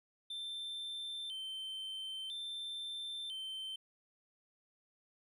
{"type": "tone with vibrato", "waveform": "triangle", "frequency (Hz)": 3322, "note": "G#7", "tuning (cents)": 0, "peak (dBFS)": -39, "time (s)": [0.3, 3.76], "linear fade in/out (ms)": 5, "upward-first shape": "square", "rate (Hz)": 0.5, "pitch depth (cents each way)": 120, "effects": []}